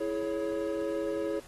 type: chord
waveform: triangle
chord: C# minor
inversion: first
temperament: equal with one note detuned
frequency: 329.6 / 421.8 / 554.4 Hz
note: E4 / G#4 / C#5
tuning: 0 / +27 / 0 cents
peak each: -32 dBFS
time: 0-1.4 s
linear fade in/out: 10 ms
effects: pink hiss -53 dBFS RMS until 1.47 s + AAC 32 kbps